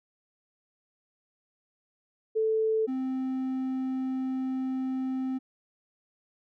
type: tone pair in turn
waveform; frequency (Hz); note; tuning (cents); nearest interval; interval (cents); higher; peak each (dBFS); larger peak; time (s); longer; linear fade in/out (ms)
sine / triangle; 440 / 261; A4 / C4; 0 / -4; major sixth; 904; first; -23 / -26; first; 2.35-2.87 / 2.87-5.39; second; 20
effects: none